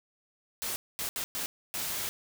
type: noise bursts at uneven times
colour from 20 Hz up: white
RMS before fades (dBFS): -34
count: 5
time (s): 0.62-0.76 / 0.99-1.09 / 1.16-1.24 / 1.35-1.46 / 1.74-2.09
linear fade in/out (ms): 0
effects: none